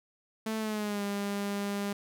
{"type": "tone with pitch glide", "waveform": "sawtooth", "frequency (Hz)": [220, 201.7], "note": ["A3", "G3"], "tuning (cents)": [0, 50], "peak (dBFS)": -27, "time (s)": [0.46, 1.93], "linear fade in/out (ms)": 5, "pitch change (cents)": -150, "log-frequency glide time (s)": [0.58, 1.03], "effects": []}